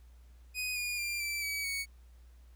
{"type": "tone with pitch steps", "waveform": "sawtooth", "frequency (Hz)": [2495, 2439, 2385, 2332, 2280, 2229], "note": ["D#7", "D#7", "D7", "D7", "C#7", "C#7"], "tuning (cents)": [4, -35, 26, -13, 48, 9], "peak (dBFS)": -30, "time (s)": [0.54, 1.86], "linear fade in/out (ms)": 50, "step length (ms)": 220, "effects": ["added 60 Hz sine -53 dBFS peak until 2.55 s", "pink hiss -70 dBFS RMS until 2.55 s"]}